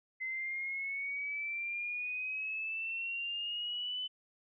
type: exponential sweep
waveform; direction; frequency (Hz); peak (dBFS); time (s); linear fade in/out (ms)
sine; up; 2051 to 3023; -35; 0.2-4.08; 20
effects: none